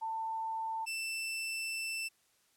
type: tone pair in turn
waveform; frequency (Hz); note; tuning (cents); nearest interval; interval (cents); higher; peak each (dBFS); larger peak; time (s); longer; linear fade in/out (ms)
sine / sawtooth; 893 / 2664; A5 / E7; +25 / +18; octave + perfect fifth; 1893; second; -34 / -32; second; 0.01-0.86 / 0.86-2.09; second; 20
effects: white hiss -71 dBFS RMS until 2.56 s + low-pass 12000 Hz 12 dB/octave